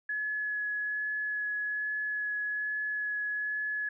sine tone with vibrato, 1696 Hz, G#6, 36 cents sharp, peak -30 dBFS, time 0.09-3.89 s, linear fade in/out 5 ms, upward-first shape sine, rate 1.2 Hz, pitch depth 9 cents each way, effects none

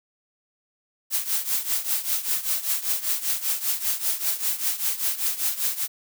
blue noise with tremolo, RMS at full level -22 dBFS, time 1.1-5.88 s, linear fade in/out 50 ms, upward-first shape triangle, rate 5.1 Hz, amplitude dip 85%, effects none

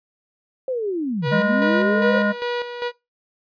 sine linear two-way sweep, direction down then up, 534 to 130.81 to 534 Hz, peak -21 dBFS, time 0.68-2.19 s, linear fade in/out 2 ms, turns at 1.28 s
sawtooth tone with tremolo, 483.7 Hz, B4, 36 cents flat, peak -18 dBFS, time 1.22-2.92 s, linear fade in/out 50 ms, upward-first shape square, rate 2.5 Hz, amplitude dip 60%
harmonic tone, 205.9 Hz, G#3, 15 cents flat, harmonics 1 / 3 / 5 / 7 / 9, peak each -20 / -22 / -31 / -23 / -32 dBFS, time 1.31-2.33 s, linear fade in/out 20 ms
effects noise-tail reverb RT60 0.2 s tail -19 dB re dry + resampled to 11025 Hz

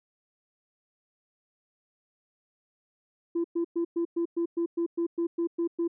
sine tone bursts, 338.7 Hz, E4, 47 cents sharp, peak -23 dBFS, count 13, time 3.35-5.879 s, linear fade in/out 10 ms, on 93 ms, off 110 ms, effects tanh soft clip ceiling -22 dBFS

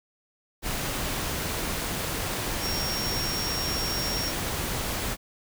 sine tone in noise, 5560 Hz, F8, 9 cents flat, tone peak -30 dBFS, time 2.6-4.33 s, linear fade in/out 50 ms, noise pink, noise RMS -30 dBFS, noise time 0.62-5.17 s, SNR -3 dB, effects none

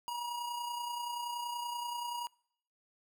square tone with amplitude modulation, 957 Hz, A#5, 45 cents sharp, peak -35 dBFS, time 0.08-2.27 s, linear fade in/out 0 ms, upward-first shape sine, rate 30.5 Hz, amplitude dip 40%, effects noise-tail reverb RT60 0.7 s tail -25 dB re dry

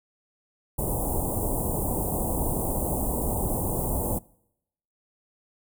pink band-stop noise, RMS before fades -27 dBFS, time 0.78-4.19 s, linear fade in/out 10 ms, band 930 to 8500 Hz, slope 48 dB/octave, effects noise-tail reverb RT60 0.8 s tail -24 dB re dry

